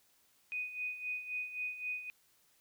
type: tone with tremolo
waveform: sine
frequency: 2489 Hz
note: D#7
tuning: in tune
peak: -34 dBFS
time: 0.52-2.1 s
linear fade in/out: 0 ms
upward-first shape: sine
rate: 3.8 Hz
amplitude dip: 70%
effects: white hiss -70 dBFS RMS until 2.6 s